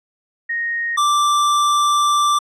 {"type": "tone pair in turn", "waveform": ["sine", "square"], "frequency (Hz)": [1864.7, 1174.7], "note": ["A#6", "D6"], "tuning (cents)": [0, 0], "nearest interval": "minor sixth", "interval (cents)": 800, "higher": "first", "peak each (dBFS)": [-19, -14], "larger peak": "second", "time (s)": [[0.49, 0.97], [0.97, 2.39]], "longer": "second", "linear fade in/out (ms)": 10, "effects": ["low-pass 9000 Hz 12 dB/octave"]}